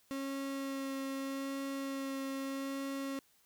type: tone with vibrato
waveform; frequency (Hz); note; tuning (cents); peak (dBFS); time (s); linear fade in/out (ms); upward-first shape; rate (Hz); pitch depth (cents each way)
35% pulse; 272.1; C#4; -32; -35; 0.11-3.19; 0; sine; 0.81; 11
effects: white hiss -69 dBFS RMS until 3.45 s